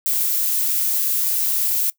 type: noise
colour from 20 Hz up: violet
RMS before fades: -20 dBFS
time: 0.06-1.9 s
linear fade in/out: 0 ms
effects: noise-tail reverb RT60 0.1 s tail -21 dB re dry